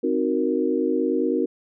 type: chord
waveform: sine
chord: C half-diminished seventh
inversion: none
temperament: equal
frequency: 261.6 / 311.1 / 370 / 466.2 Hz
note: C4 / Eb4 / Gb4 / Bb4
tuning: 0 / 0 / 0 / 0 cents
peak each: -25 dBFS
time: 0.03-1.46 s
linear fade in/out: 10 ms
effects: none